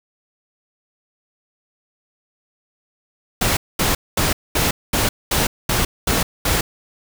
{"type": "noise bursts", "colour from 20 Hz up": "pink", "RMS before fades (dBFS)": -18, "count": 9, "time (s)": [3.41, 6.61], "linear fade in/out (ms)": 5, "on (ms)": 160, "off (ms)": 220, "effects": []}